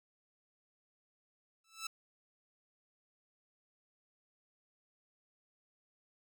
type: tone with exponential growth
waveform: 10% pulse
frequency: 1318.5 Hz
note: E6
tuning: in tune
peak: -28 dBFS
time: 1.64-1.87 s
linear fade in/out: 5 ms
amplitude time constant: 48 ms
effects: none